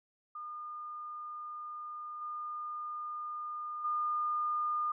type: tone with level steps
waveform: sine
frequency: 1215 Hz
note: D#6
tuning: 42 cents flat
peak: -40 / -37 / -30 dBFS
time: 0.35-4.92 s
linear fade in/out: 5 ms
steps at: 2.21 / 3.84 s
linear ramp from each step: 10 ms
effects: none